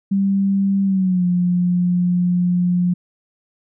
sine tone with pitch glide, 196.2 to 177.85 Hz, G3 to F3, +2 to +32 cents, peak -14 dBFS, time 0.11-2.94 s, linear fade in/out 10 ms, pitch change -170 cents, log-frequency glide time 0.84-1.25 s, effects none

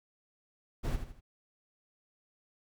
brown noise with echo, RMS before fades -32 dBFS, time 0.83-0.97 s, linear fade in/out 20 ms, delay 80 ms, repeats 3, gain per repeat -8 dB, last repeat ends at 1.21 s, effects none

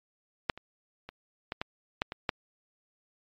clicks, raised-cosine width 0.3 ms, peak -9 / -27 / -25 / -17 / -16 / -11 / -20 / -10 dBFS, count 8, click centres 0.498 / 0.576 / 1.09 / 1.521 / 1.615 / 2.019 / 2.121 / 2.292 s, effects low-pass 5000 Hz 12 dB/octave + MP3 64 kbps

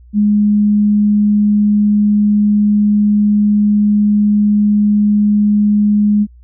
sine tone, 207.9 Hz, G#3, 2 cents sharp, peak -8 dBFS, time 0.13-6.27 s, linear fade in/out 50 ms, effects added 60 Hz sine -38 dBFS peak until 6.43 s

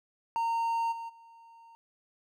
triangle tone with level steps, 920 Hz, A#5, 23 cents flat, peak -25 / -35 / -50 dBFS, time 0.36-1.75 s, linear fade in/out 0 ms, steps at 0.91 / 1.08 s, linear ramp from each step 20 ms, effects none

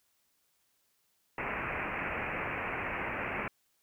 white low-pass noise, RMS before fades -36 dBFS, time 1.38-3.48 s, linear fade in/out 2 ms, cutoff 2600 Hz, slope 96 dB/octave, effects white hiss -74 dBFS RMS until 3.82 s

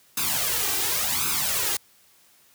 white noise with flanger, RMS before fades -25 dBFS, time 0.17-1.77 s, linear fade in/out 5 ms, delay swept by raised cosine 0.78 to 2.58 ms, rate 0.91 Hz, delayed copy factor +0.75, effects white hiss -58 dBFS RMS until 2.54 s + high-pass 60 Hz 12 dB/octave

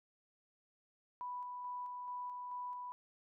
sine tone with tremolo, 987.8 Hz, B5, in tune, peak -40 dBFS, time 1.21-2.92 s, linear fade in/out 0 ms, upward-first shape square, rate 2.3 Hz, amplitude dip 25%, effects none

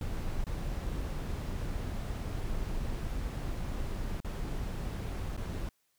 brown noise with dropouts, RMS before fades -35 dBFS, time 0.01-5.69 s, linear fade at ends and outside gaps 2 ms, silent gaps 0.441-0.467 / 4.203-4.246 / 5.367-5.375 s, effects white hiss -75 dBFS RMS until 5.98 s

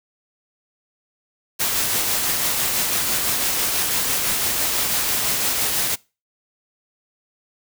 white noise with tremolo, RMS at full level -20 dBFS, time 1.59-5.96 s, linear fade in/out 20 ms, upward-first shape triangle, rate 6 Hz, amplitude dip 30%, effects noise-tail reverb RT60 0.3 s tail -24 dB re dry

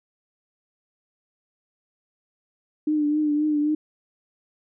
sine tone with vibrato, 300 Hz, D4, 37 cents sharp, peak -19 dBFS, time 2.87-3.75 s, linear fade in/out 5 ms, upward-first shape triangle, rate 3.8 Hz, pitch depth 44 cents each way, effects none

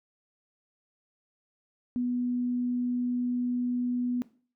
sine tone, 245.9 Hz, B3, 7 cents flat, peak -26 dBFS, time 1.96-4.22 s, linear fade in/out 0 ms, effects noise-tail reverb RT60 0.4 s tail -17 dB re dry

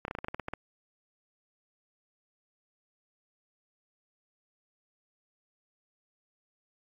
clicks, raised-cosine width 0.5 ms, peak -20 dBFS, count 11, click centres 0.051 / 0.081 / 0.111 / 0.151 / 0.187 / 0.245 / 0.284 / 0.345 / 0.397 / 0.484 / 0.536 s, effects AAC 48 kbps

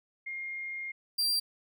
sine / 40% pulse tone pair in turn, 2127 / 4723 Hz, C7 / D8, +28 / +9 cents, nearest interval octave + major second, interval 1381 cents, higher second, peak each -35 / -25 dBFS, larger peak second, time 0.26-0.92 / 1.18-1.4 s, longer first, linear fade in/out 10 ms, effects none

